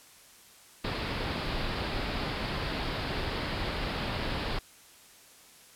pink low-pass noise, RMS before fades -33 dBFS, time 0.84-4.59 s, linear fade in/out 5 ms, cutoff 5000 Hz, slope 96 dB/octave, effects white hiss -55 dBFS RMS until 5.75 s + low-pass 12000 Hz 12 dB/octave

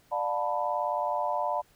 sine chord, B half-diminished seventh, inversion first, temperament just, 592.7 / 711.2 / 889 / 987.8 Hz, D5 / F5 / A5 / B5, +16 / +31 / +18 / 0 cents, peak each -32 dBFS, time 0.11-1.62 s, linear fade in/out 20 ms, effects pink hiss -63 dBFS RMS until 1.75 s

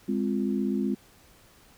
sine chord, F minor, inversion first, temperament equal with one note detuned, 205.6 / 261.6 / 349.2 Hz, Ab3 / C4 / F4, -17 / 0 / 0 cents, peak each -27 / -29 / -32 dBFS, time 0.08-0.95 s, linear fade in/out 10 ms, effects pink hiss -57 dBFS RMS until 1.77 s

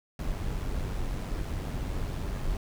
brown noise with amplitude modulation, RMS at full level -30 dBFS, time 0.19-2.57 s, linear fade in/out 2 ms, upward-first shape sine, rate 95.9 Hz, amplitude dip 40%, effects none

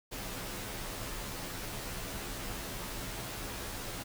pink noise with comb filter, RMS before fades -40 dBFS, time 0.11-4.04 s, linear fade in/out 20 ms, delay 13 ms, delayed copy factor -1, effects none

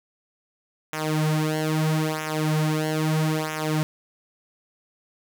sawtooth tone with flanger, 155.56 Hz, D#3, in tune, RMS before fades -24 dBFS, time 0.93-3.83 s, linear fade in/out 0 ms, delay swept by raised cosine 0.22 to 5.62 ms, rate 0.77 Hz, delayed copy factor -0.85, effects none

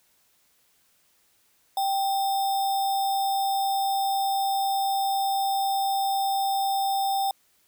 sine tone with sample-and-hold, 784 Hz, G5, in tune, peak -22 dBFS, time 1.77-7.31 s, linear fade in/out 2 ms, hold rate 4410 Hz, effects white hiss -65 dBFS RMS until 7.67 s

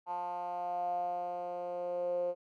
10% pulse tone with band-pass filter sweep, 176.6 Hz, F3, 20 cents sharp, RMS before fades -36 dBFS, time 0.06-2.35 s, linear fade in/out 50 ms, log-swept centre 860 to 510 Hz, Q 8.8, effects none

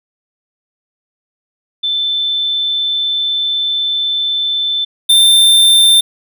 sine / square tone pair in turn, 3532 / 3581 Hz, A7 / A7, +6 / +30 cents, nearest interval unison, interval 24 cents, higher second, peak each -13 / -6 dBFS, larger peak second, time 1.83-4.85 / 5.09-6.01 s, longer first, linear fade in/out 10 ms, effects none

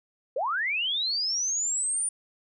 sine linear sweep, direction up, 466.2 to 9397 Hz, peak -25 dBFS, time 0.36-2.09 s, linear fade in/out 5 ms, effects none

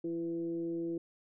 sine tone with frequency modulation, 335.1 Hz, E4, 29 cents sharp, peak -33 dBFS, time 0.04-0.98 s, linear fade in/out 5 ms, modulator 166 Hz, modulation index 0.48, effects none

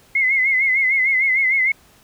sine tone with vibrato, 2100 Hz, C7, 6 cents sharp, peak -14 dBFS, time 0.15-1.72 s, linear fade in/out 5 ms, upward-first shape sine, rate 6.6 Hz, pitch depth 76 cents each way, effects pink hiss -52 dBFS RMS until 2.03 s

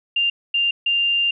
sine tone bursts at uneven times, 2793 Hz, F7, 1 cent flat, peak -16 dBFS, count 3, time 0.16-0.3 / 0.54-0.71 / 0.86-1.31 s, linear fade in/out 5 ms, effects none

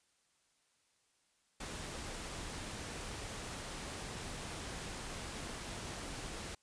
pink noise, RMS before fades -44 dBFS, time 1.6-6.55 s, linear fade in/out 5 ms, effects white hiss -75 dBFS RMS until 6.62 s + resampled to 22050 Hz

